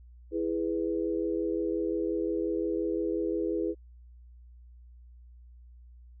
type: chord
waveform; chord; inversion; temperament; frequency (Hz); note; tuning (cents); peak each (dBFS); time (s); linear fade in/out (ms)
sine; E major; none; equal with one note detuned; 329.6 / 415.3 / 495.3; E4 / G#4 / B4; 0 / 0 / +5; -30 / -32 / -34; 0.31-3.75; 50
effects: added 60 Hz sine -49 dBFS peak until 6.2 s